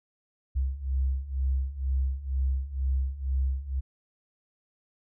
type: beating tone pair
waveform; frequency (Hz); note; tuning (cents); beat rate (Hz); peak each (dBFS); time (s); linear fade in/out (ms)
sine; 65.1 / 67.2; C2 / C2; -8 / +47; 2.1; -30 / -27; 0.55-3.81; 20
effects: none